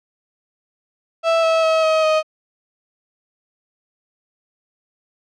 35% pulse tone with pitch steps, 659.3 / 650.6 / 642 / 633.5 / 625.2 Hz, E5 / E5 / E5 / D#5 / D#5, 0 / -23 / -46 / +31 / +8 cents, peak -12 dBFS, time 1.23-2.23 s, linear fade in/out 50 ms, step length 200 ms, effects low-pass 4000 Hz 12 dB/octave

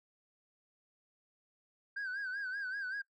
sine tone with vibrato, 1568 Hz, G6, in tune, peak -34 dBFS, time 1.96-3.02 s, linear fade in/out 10 ms, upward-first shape sine, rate 5.2 Hz, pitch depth 98 cents each way, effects noise-tail reverb RT60 0.1 s tail -20 dB re dry + tanh soft clip ceiling -35 dBFS

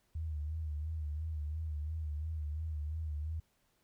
sine tone with vibrato, 77.2 Hz, D#2, 13 cents flat, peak -35 dBFS, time 0.15-3.4 s, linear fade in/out 5 ms, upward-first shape sine, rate 2.9 Hz, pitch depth 73 cents each way, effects pink hiss -75 dBFS RMS until 3.83 s

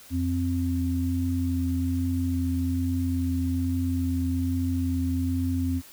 sine tone pair together, 86.8 / 261.6 Hz, F2 / C4, -10 / 0 cents, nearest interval octave + perfect fifth, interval 1910 cents, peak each -26 dBFS, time 0.1-5.82 s, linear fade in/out 50 ms, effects white hiss -49 dBFS RMS until 5.92 s

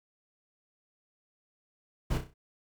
brown noise with echo, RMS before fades -28 dBFS, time 2.1-2.18 s, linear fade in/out 10 ms, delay 32 ms, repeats 5, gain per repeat -7 dB, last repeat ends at 2.34 s, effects none

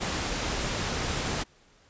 pink noise, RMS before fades -30 dBFS, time 0-1.44 s, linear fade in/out 20 ms, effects pink hiss -60 dBFS RMS until 1.89 s + resampled to 16000 Hz

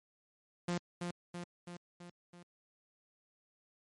sawtooth tone with echo, 174.9 Hz, F3, 3 cents sharp, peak -29 dBFS, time 0.68-0.78 s, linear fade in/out 5 ms, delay 330 ms, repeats 5, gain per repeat -4 dB, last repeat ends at 2.43 s, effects MP3 48 kbps

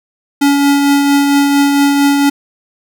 square tone with tremolo, 282.6 Hz, C#4, 34 cents sharp, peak -7 dBFS, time 0.41-2.3 s, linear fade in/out 10 ms, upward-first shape triangle, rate 4.4 Hz, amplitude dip 35%, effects none

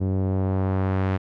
sawtooth tone with low-pass filter sweep, 95 Hz, F#2, 46 cents sharp, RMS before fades -23 dBFS, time 0-1.18 s, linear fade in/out 20 ms, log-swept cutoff 380 to 2200 Hz, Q 0.86, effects none

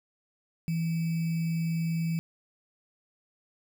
sine tone with sample-and-hold, 164.81 Hz, E3, in tune, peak -26 dBFS, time 0.68-2.19 s, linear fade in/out 0 ms, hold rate 2450 Hz, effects none

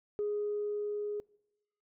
sine tone with level ramp, 415.3 Hz, G#4, in tune, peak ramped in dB -29 to -33 dBFS, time 0.19-1.2 s, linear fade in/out 0 ms, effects noise-tail reverb RT60 0.9 s tail -25 dB re dry + tanh soft clip ceiling -26 dBFS

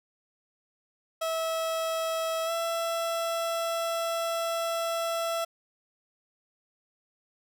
30% pulse tone with pitch glide, 650 to 667.5 Hz, E5 to E5, -24 to +22 cents, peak -25 dBFS, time 1.21-5.45 s, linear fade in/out 10 ms, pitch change +46 cents, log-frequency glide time 2.45-2.51 s, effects none

